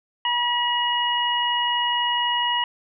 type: harmonic tone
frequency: 964 Hz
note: B5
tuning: 42 cents flat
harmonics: 1 / 2 / 3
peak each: -23 / -28 / -23 dBFS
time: 0.25-2.64 s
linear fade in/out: 2 ms
effects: none